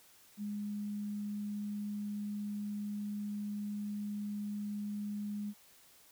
sine tone, 206.5 Hz, G#3, 10 cents flat, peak -36 dBFS, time 0.37-5.54 s, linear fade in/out 50 ms, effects white hiss -62 dBFS RMS until 6.11 s

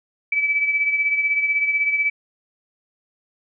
sine beating tone pair, 2300 / 2316 Hz, D7 / D7, -37 / -25 cents, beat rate 16 Hz, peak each -18 / -26 dBFS, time 0.32-2.1 s, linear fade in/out 5 ms, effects none

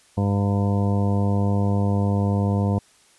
harmonic tone, 100.4 Hz, G2, 42 cents sharp, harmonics 1 / 2 / 3 / 4 / 5 / 6 / 7 / 9 / 10, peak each -20 / -23 / -32 / -34 / -31 / -38 / -34 / -35 / -41 dBFS, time 0.17-2.79 s, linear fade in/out 10 ms, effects white hiss -56 dBFS RMS until 3.18 s + resampled to 24000 Hz

